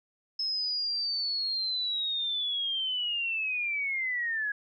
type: linear sweep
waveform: sine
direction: down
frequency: 5200 to 1651 Hz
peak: -28 dBFS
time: 0.39-4.52 s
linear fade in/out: 5 ms
effects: none